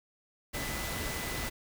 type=tone in noise; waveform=sine; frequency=2000 Hz; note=B6; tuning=21 cents sharp; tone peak=-42 dBFS; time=0.53-1.5 s; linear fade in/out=20 ms; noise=pink; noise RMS=-36 dBFS; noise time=0.53-1.5 s; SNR=-9 dB; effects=none